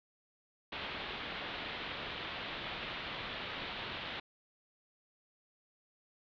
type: low-pass noise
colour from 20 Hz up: white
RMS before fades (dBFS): -42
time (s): 0.72-4.2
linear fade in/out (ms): 5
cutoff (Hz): 3800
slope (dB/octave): 48
effects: none